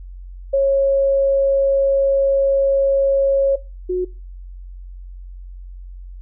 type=tone pair in turn; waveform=sine; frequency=548 / 364.5 Hz; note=C#5 / F#4; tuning=-20 / -26 cents; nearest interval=perfect fifth; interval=706 cents; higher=first; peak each=-12 / -17 dBFS; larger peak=first; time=0.53-3.56 / 3.89-4.05 s; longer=first; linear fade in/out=10 ms; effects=noise-tail reverb RT60 0.3 s tail -20 dB re dry + added 45 Hz sine -32 dBFS peak until 6.21 s